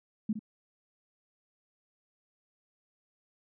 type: tone with echo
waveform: sine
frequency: 215 Hz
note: A3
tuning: 40 cents flat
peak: -26 dBFS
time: 0.29-0.33 s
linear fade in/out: 5 ms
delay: 63 ms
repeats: 1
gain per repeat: -9 dB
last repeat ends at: 0.393 s
effects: none